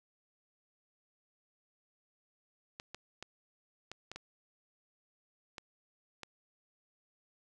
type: clicks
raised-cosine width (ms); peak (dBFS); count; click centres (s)
0.2; -26; 8; 2.799 / 2.946 / 3.226 / 3.916 / 4.116 / 4.16 / 5.582 / 6.233
effects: none